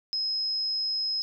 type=tone; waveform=sine; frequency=5120 Hz; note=D#8; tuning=49 cents sharp; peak=-26 dBFS; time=0.13-1.22 s; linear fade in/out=0 ms; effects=none